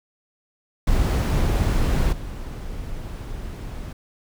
brown noise with level steps, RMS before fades -19 / -32 dBFS, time 0.87-3.93 s, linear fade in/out 5 ms, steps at 2.12 s, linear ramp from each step 10 ms, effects none

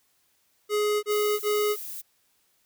square tone bursts, 418.9 Hz, G#4, 15 cents sharp, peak -23 dBFS, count 3, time 0.69-1.764 s, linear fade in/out 50 ms, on 340 ms, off 27 ms
violet noise, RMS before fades -37 dBFS, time 1.1-2.02 s, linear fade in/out 20 ms
effects white hiss -68 dBFS RMS until 2.65 s

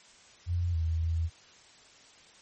sine tone with pitch steps, 87.2 / 81.5 / 82.3 Hz, F2 / E2 / E2, -2 / -19 / -2 cents, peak -26 dBFS, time 0.46-1.3 s, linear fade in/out 50 ms, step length 280 ms, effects white hiss -56 dBFS RMS until 2.41 s + MP3 32 kbps

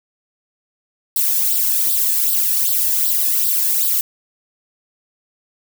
violet noise with flanger, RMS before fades -17 dBFS, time 1.16-4.01 s, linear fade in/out 2 ms, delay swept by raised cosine 0.22 to 1.18 ms, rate 2.6 Hz, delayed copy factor +0.75, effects none

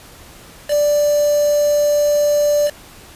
sine tone with quantisation, 588 Hz, D5, 2 cents sharp, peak -12 dBFS, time 0.68-2.71 s, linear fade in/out 50 ms, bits 4, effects pink hiss -41 dBFS RMS until 3.15 s + resampled to 32000 Hz

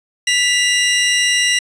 sawtooth tone pair together, 1974.7 / 2817 Hz, B6 / F7, -1 / +14 cents, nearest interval tritone, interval 615 cents, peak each -12 dBFS, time 0.27-1.59 s, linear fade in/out 5 ms, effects resampled to 22050 Hz

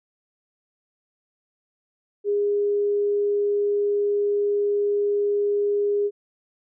sine tone, 409.2 Hz, G#4, 26 cents flat, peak -19 dBFS, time 2.24-6.11 s, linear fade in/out 50 ms, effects none

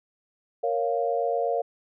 sine chord, Bb minor, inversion none, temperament equal, 466.2 / 554.4 / 698.5 Hz, Bb4 / Db5 / F5, 0 / 0 / 0 cents, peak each -27 / -28 / -27 dBFS, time 0.63-1.62 s, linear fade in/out 10 ms, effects none

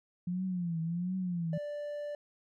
sine tone with vibrato, 174.61 Hz, F3, in tune, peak -31 dBFS, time 0.27-1.58 s, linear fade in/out 5 ms, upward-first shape triangle, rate 1.4 Hz, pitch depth 140 cents each way
triangle tone, 587 Hz, D5, 1 cent flat, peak -34 dBFS, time 1.53-2.15 s, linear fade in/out 2 ms
effects none

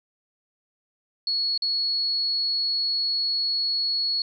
sine tone with dropouts, 4360 Hz, C#8, 29 cents flat, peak -22 dBFS, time 1.27-4.22 s, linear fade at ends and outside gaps 2 ms, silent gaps 1.577-1.621 s, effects none

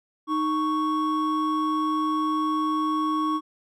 triangle tone pair together, 310 / 1109.5 Hz, D#4 / C#6, -6 / +1 cents, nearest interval octave + minor seventh, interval 2207 cents, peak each -23 dBFS, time 0.27-3.41 s, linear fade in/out 50 ms, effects none

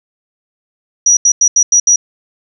sine tone bursts at uneven times, 5810 Hz, F#8, 32 cents flat, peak -5 dBFS, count 6, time 1.06-1.17 / 1.25-1.32 / 1.41-1.48 / 1.56-1.63 / 1.72-1.8 / 1.87-1.96 s, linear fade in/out 5 ms, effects none

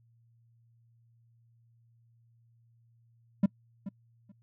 triangle tone with echo, 197.2 Hz, G3, 11 cents sharp, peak -17 dBFS, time 3.43-3.46 s, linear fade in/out 5 ms, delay 430 ms, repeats 2, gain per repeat -15 dB, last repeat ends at 4.32 s, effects noise-tail reverb RT60 0.1 s tail -26 dB re dry + added 116 Hz sine -62 dBFS peak until 4.42 s

